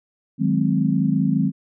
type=chord; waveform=sine; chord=Ab dominant seventh; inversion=second; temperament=equal with one note detuned; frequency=155.56 / 185 / 210.3 / 261.6 Hz; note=Eb3 / Gb3 / Ab3 / C4; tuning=0 / 0 / +22 / 0 cents; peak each=-22 dBFS; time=0.38-1.52 s; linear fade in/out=50 ms; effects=none